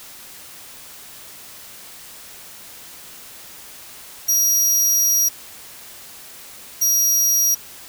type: tone bursts at uneven times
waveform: sawtooth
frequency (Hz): 5740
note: F8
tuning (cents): +47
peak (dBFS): -12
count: 2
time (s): 4.28-5.29 / 6.81-7.55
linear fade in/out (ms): 10
effects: white hiss -40 dBFS RMS until 7.88 s